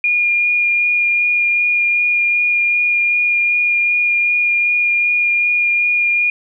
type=tone with vibrato; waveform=sine; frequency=2423 Hz; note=D#7; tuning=47 cents flat; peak=-12 dBFS; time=0.04-6.3 s; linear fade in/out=2 ms; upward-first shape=sine; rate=2.6 Hz; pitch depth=10 cents each way; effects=none